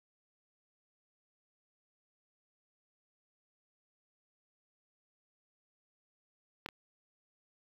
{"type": "clicks", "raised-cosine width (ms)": 0.3, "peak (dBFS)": [-21, -28], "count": 2, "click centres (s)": [6.661, 6.688], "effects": ["high-pass 80 Hz 12 dB/octave", "8-bit"]}